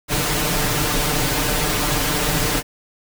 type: noise with comb filter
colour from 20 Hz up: pink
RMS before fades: -20 dBFS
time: 0.08-2.63 s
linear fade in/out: 50 ms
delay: 6.7 ms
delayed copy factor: +0.95
effects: none